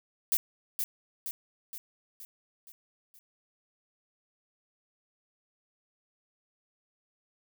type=noise with echo; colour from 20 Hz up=violet; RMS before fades=-26 dBFS; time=0.32-0.37 s; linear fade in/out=0 ms; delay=470 ms; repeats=6; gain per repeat=-5 dB; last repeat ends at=3.19 s; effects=none